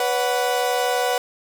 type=chord; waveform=35% pulse; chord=B suspended second; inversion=none; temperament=equal with one note detuned; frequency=493.9 / 566.3 / 740 Hz; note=B4 / C#5 / F#5; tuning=0 / +37 / 0 cents; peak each=-21 / -26 / -21 dBFS; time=0-1.18 s; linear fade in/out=2 ms; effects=none